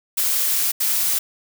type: noise bursts at uneven times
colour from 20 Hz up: blue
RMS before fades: -20 dBFS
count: 2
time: 0.17-0.72 / 0.8-1.19 s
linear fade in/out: 10 ms
effects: none